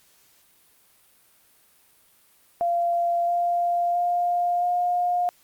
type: tone with pitch steps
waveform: sine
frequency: 690 / 696.8 / 703.7 / 710.6 Hz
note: F5 / F5 / F5 / F5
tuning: -21 / -4 / +13 / +30 cents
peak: -20 dBFS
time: 2.61-5.29 s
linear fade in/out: 0 ms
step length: 670 ms
effects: white hiss -59 dBFS RMS until 5.43 s + Opus 48 kbps